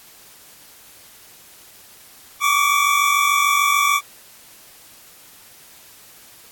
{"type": "tone pair together", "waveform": "25% pulse", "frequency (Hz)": [1127.9, 1174.7], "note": ["C#6", "D6"], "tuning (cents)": [30, 0], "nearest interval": "minor second", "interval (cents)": 70, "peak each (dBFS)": -14, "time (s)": [2.4, 4.01], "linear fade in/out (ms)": 50, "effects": ["white hiss -46 dBFS RMS until 6.51 s", "AAC 64 kbps"]}